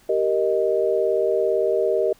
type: chord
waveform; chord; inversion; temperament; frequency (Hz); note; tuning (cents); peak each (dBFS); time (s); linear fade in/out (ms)
sine; Eb major; first; just; 388.9 / 466.7 / 622.3; G4 / Bb4 / Eb5; -14 / +2 / 0; -22; 0.09-2.13; 5
effects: pink hiss -55 dBFS RMS until 2.19 s